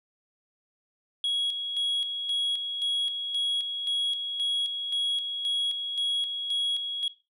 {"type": "tone with tremolo", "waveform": "sine", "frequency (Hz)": 3322, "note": "G#7", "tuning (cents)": 0, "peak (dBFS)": -22, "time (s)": [1.24, 7.08], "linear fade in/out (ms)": 2, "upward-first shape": "square", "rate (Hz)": 1.9, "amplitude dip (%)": 55, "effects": ["noise-tail reverb RT60 0.3 s tail -18 dB re dry", "tanh soft clip ceiling -23 dBFS"]}